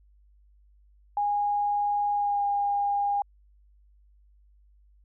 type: tone with pitch glide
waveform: sine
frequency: 821 to 810.2 Hz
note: G#5 to G#5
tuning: -20 to -43 cents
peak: -23 dBFS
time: 1.17-3.22 s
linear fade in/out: 2 ms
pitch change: -23 cents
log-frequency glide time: 2.13-2.44 s
effects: added 50 Hz sine -56 dBFS peak until 5.04 s